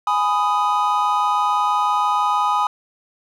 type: chord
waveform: triangle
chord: G# minor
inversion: none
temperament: just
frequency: 830.6 / 996.7 / 1245.9 Hz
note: G#5 / B5 / D#6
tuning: 0 / +16 / +2 cents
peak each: -19 / -19 / -18 dBFS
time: 0.07-2.67 s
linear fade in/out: 2 ms
effects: none